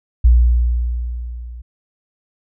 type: tone with level ramp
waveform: sine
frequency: 59.7 Hz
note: A#1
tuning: 42 cents sharp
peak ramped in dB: -5 to -30 dBFS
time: 0.24-1.62 s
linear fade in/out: 10 ms
effects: none